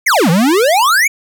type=exponential two-way sweep; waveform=square; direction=down then up; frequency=2354 to 155.56 to 2354 Hz; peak=-9 dBFS; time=0.06-1.08 s; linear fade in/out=10 ms; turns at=0.3 s; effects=none